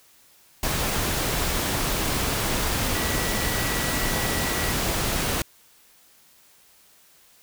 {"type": "tone in noise", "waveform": "sine", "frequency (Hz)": 1944, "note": "B6", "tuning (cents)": -28, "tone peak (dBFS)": -33, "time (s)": [2.95, 4.72], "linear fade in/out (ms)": 2, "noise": "pink", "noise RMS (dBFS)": -25, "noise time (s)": [0.63, 5.42], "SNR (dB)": -11, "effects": ["white hiss -56 dBFS RMS until 7.42 s"]}